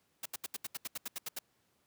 white noise bursts, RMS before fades -39 dBFS, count 12, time 0.23-1.39 s, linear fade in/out 5 ms, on 27 ms, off 76 ms, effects pink hiss -74 dBFS RMS until 1.86 s + high-pass 100 Hz 12 dB/octave

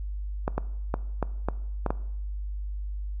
clicks, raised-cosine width 1 ms, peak -12 dBFS, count 7, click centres 0.479 / 0.58 / 0.941 / 1.227 / 1.486 / 1.863 / 1.905 s, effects noise-tail reverb RT60 0.8 s tail -19 dB re dry + added 50 Hz sine -30 dBFS peak until 3.2 s

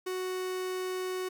45% pulse tone, 370 Hz, F#4, in tune, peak -32 dBFS, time 0.06-1.29 s, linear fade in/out 10 ms, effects 11-bit

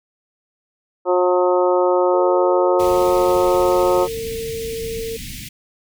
harmonic tone, 180 Hz, F#3, 47 cents flat, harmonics 2 / 3 / 4 / 5 / 6 / 7, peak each -17 / -17 / -25 / -22 / -29 / -26 dBFS, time 1.05-4.08 s, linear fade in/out 50 ms
sine tone, 453.5 Hz, A#4, 48 cents flat, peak -24 dBFS, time 2.13-5.17 s, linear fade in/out 10 ms
pink band-stop noise, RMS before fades -32 dBFS, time 2.79-5.49 s, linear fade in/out 10 ms, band 280 to 2000 Hz, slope 48 dB/octave
effects none

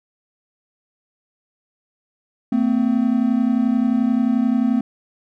triangle tone pair together, 225.2 / 256.6 Hz, A3 / C4, +40 / -34 cents, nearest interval major second, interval 226 cents, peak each -16 dBFS, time 2.52-4.81 s, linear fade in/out 5 ms, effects none

